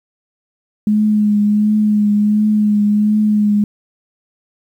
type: tone with vibrato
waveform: sine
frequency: 210 Hz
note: G#3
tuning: 19 cents sharp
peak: -10 dBFS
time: 0.87-3.64 s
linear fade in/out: 2 ms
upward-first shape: triangle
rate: 1.4 Hz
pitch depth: 29 cents each way
effects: 8-bit

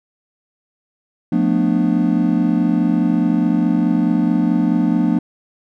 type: chord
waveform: triangle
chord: B half-diminished seventh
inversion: second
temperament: just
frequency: 177.8 / 222.2 / 246.9 / 296.3 Hz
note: F3 / A3 / B3 / D4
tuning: +31 / +17 / 0 / +15 cents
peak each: -17 dBFS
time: 1.32-5.19 s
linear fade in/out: 5 ms
effects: none

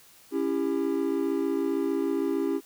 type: chord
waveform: triangle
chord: C# diminished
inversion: none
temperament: just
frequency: 277.2 / 332.6 / 399.1 Hz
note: C#4 / E4 / G4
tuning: 0 / +16 / +31 cents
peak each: -27 dBFS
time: 0.31-2.61 s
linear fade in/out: 50 ms
effects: white hiss -55 dBFS RMS until 2.65 s

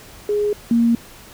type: tone pair in turn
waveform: sine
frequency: 415.3 / 233.1 Hz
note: G#4 / A#3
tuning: 0 / 0 cents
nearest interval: minor seventh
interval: 1000 cents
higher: first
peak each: -16 / -12 dBFS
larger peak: second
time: 0.29-0.53 / 0.71-0.95 s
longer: neither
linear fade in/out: 2 ms
effects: pink hiss -42 dBFS RMS until 1.33 s

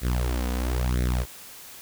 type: tone with flanger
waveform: sawtooth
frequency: 61.7 Hz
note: B1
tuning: 1 cent flat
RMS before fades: -25 dBFS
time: 0.01-1.26 s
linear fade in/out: 50 ms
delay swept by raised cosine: 0.5 to 4.1 ms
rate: 1 Hz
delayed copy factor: +1
effects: white hiss -44 dBFS RMS until 1.81 s

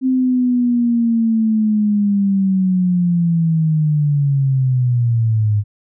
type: linear sweep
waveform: sine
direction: down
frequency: 261.6 to 102.2 Hz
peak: -12 dBFS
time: 0.01-5.64 s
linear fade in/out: 50 ms
effects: none

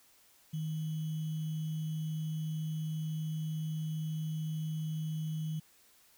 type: tone with sample-and-hold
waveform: sine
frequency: 157 Hz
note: D#3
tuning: 16 cents sharp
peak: -33 dBFS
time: 0.53-5.6 s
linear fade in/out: 10 ms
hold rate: 3150 Hz
effects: white hiss -64 dBFS RMS until 6.17 s

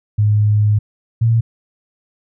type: tone pair in turn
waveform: sine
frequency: 105.2 / 114.54 Hz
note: G#2 / A#2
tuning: +23 / -30 cents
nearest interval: minor second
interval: 147 cents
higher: second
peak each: -10 dBFS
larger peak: neither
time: 0.18-0.79 / 1.21-1.41 s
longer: first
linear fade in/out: 10 ms
effects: none

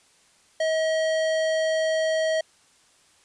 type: tone with hard clipping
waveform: sine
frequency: 637 Hz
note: D#5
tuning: 41 cents sharp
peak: -23 dBFS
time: 0.6-2.41 s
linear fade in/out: 5 ms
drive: 16 dB
effects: white hiss -59 dBFS RMS until 3.24 s + resampled to 22050 Hz

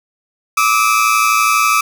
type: tone pair together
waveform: 30% pulse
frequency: 1174.7 / 1286.8 Hz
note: D6 / E6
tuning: 0 / -42 cents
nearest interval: major second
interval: 158 cents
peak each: -11 dBFS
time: 0.57-1.81 s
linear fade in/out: 5 ms
effects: none

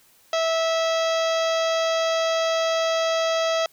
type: harmonic tone with a mistuned harmonic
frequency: 653 Hz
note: E5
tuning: 17 cents flat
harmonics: 1 / 2 / 3 / 4 / 5 / 6 / 7 / 8 / 9 / 10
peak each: -21 / -28 / -33 / -35 / -32 / -36 / -38 / -39 / -42 / -40 dBFS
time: 0.33-3.66 s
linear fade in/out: 2 ms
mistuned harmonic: 7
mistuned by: +48 cents
effects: white hiss -57 dBFS RMS until 3.72 s

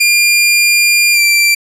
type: tone with pitch glide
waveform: sawtooth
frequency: 2400 to 2353 Hz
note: D7 to D7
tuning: +37 to +3 cents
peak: -4 dBFS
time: 0-1.55 s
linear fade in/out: 10 ms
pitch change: -34 cents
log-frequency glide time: 1.13-1.2 s
effects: resampled to 32000 Hz

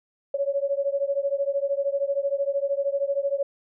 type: beating tone pair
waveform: sine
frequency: 553 / 566 Hz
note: C#5 / C#5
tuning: -4 / +36 cents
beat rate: 13 Hz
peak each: -25 / -26 dBFS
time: 0.34-3.43 s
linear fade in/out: 5 ms
effects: none

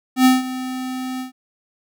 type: tone with ADSR envelope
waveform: square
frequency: 257.1 Hz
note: C4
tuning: 30 cents flat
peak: -9 dBFS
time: 0.16-1.32 s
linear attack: 92 ms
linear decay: 170 ms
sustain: -16 dB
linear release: 120 ms
effects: none

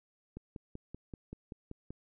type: click train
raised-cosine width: 3 ms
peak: -30 dBFS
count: 9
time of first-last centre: 0.37-1.906 s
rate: 5.21 Hz
effects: none

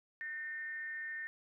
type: tone with frequency modulation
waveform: sine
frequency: 1814 Hz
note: A#6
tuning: 48 cents flat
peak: -39 dBFS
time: 0.21-1.27 s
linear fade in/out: 0 ms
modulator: 306 Hz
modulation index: 0.35
effects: none

